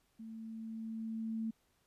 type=tone with level ramp; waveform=sine; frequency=223.2 Hz; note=A3; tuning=25 cents sharp; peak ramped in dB=-45 to -34 dBFS; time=0.19-1.51 s; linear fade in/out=10 ms; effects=pink hiss -75 dBFS RMS until 1.86 s + resampled to 32000 Hz